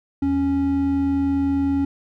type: tone pair together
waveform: triangle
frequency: 82.41 / 277.2 Hz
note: E2 / C#4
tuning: 0 / 0 cents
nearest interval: octave + major sixth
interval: 2100 cents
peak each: -26 / -16 dBFS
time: 0.22-1.85 s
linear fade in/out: 5 ms
effects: none